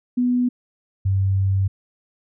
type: tone pair in turn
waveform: sine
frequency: 246.9 / 96.66 Hz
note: B3 / G2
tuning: 0 / -24 cents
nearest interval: octave + major third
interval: 1624 cents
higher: first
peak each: -16 dBFS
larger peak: neither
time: 0.17-0.49 / 1.05-1.68 s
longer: second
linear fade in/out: 10 ms
effects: none